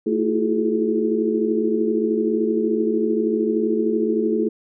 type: tone cluster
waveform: sine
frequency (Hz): 223.1 / 324.6 / 337.7 / 367.9 / 425.5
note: A3 / E4 / E4 / F#4 / G#4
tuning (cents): +24 / -27 / +42 / -10 / +42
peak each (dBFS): -23 / -26 / -24 / -27 / -22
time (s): 0.06-4.49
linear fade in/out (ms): 10
effects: none